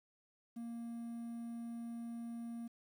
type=tone with quantisation; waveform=triangle; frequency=233.1 Hz; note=A#3; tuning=in tune; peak=-40 dBFS; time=0.56-2.68 s; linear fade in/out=10 ms; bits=11; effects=none